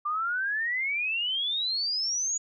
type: exponential sweep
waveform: sine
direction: up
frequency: 1174.7 to 6880 Hz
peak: -26 dBFS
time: 0.05-2.38 s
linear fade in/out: 10 ms
effects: none